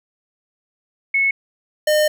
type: tone pair in turn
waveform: sine / square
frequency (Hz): 2197 / 608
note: C#7 / D#5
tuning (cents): -16 / -40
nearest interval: octave + minor seventh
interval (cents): 2224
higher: first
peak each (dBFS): -14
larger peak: neither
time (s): 1.14-1.31 / 1.87-2.08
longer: second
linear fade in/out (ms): 5
effects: none